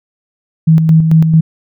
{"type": "tone with tremolo", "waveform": "sine", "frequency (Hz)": 160.5, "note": "E3", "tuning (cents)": -46, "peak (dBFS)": -3, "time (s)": [0.67, 1.41], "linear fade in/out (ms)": 10, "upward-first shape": "square", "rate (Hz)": 4.5, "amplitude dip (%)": 45, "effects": []}